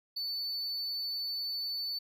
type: tone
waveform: triangle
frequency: 4494 Hz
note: C#8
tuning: 23 cents sharp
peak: -32 dBFS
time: 0.16-1.99 s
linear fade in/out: 10 ms
effects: none